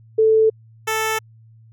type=tone pair in turn; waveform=sine / 10% pulse; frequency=440 / 440 Hz; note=A4 / A4; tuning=0 / 0 cents; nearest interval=unison; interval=0 cents; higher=neither; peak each=-11 dBFS; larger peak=neither; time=0.18-0.5 / 0.87-1.19 s; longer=neither; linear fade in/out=10 ms; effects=added 112 Hz sine -45 dBFS peak until 1.72 s